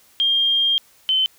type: tone pair in turn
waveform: sine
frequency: 3209 / 3066 Hz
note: G7 / G7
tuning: +40 / -39 cents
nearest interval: minor second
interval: 79 cents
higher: first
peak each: -15 dBFS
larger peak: neither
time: 0.2-0.78 / 1.09-1.26 s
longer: first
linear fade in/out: 0 ms
effects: white hiss -54 dBFS RMS until 1.38 s